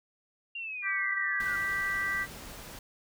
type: linear sweep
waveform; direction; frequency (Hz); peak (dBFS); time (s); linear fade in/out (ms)
sine; down; 2796 to 1396.9; -35; 0.55-1.56; 5
type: harmonic tone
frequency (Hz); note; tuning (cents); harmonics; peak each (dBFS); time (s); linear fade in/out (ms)
392; G4; 0; 3 / 4 / 5; -38 / -34 / -30; 0.82-2.27; 50
type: noise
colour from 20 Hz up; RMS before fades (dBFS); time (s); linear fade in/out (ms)
pink; -45; 1.4-2.79; 2
effects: none